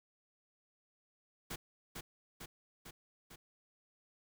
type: noise with echo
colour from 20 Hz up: pink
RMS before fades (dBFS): -42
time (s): 1.5-1.56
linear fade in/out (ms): 10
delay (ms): 450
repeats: 4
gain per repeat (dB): -3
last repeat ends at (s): 3.36
effects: none